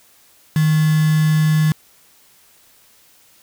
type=tone with quantisation; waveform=sine; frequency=155.56 Hz; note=D#3; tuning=in tune; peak=-12 dBFS; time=0.56-1.72 s; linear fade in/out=2 ms; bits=4; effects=white hiss -52 dBFS RMS until 3.42 s